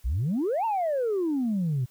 sine exponential two-way sweep, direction up then down, 52.8 to 932.3 to 119.2 Hz, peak -22 dBFS, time 0.04-1.86 s, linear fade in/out 20 ms, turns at 0.65 s, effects tanh soft clip ceiling -21 dBFS + white hiss -61 dBFS RMS until 1.9 s

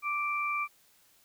sine tone pair together, 1174.5 / 2349 Hz, D6 / D7, 0 / 0 cents, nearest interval octave, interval 1200 cents, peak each -31 / -32 dBFS, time 0.02-0.68 s, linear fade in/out 50 ms, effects white hiss -64 dBFS RMS until 1.24 s

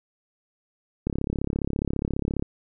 click train, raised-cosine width 3 ms, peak -13 dBFS, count 48, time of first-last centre 1.07-2.424 s, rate 34.7 Hz, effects none

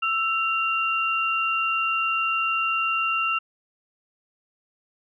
sine tone pair together, 1323.6 / 2770 Hz, E6 / F7, +7 / -15 cents, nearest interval octave + minor second, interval 1278 cents, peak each -24 dBFS, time 0.02-3.39 s, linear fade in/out 10 ms, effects none

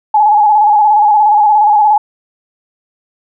sine tone with vibrato, 842 Hz, G#5, 24 cents sharp, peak -5 dBFS, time 0.14-1.98 s, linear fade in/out 5 ms, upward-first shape square, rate 17 Hz, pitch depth 41 cents each way, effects none

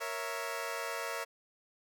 15% pulse chord, A# diminished, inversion none, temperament equal, 466.2 / 554.4 / 659.3 Hz, A#4 / C#5 / E5, 0 / 0 / 0 cents, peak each -34 dBFS, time 0-1.25 s, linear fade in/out 20 ms, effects none

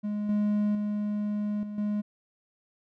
triangle tone with level steps, 208.3 Hz, G#3, 5 cents sharp, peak -26 / -21 / -25 / -32 / -24 dBFS, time 0.03-2.02 s, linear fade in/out 20 ms, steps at 0.29 / 0.75 / 1.63 / 1.78 s, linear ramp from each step 2 ms, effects none

